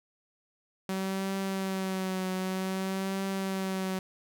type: tone with vibrato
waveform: sawtooth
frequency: 190 Hz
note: F#3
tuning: 46 cents sharp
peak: -26 dBFS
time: 0.89-3.99 s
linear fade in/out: 2 ms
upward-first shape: triangle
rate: 0.53 Hz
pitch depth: 37 cents each way
effects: none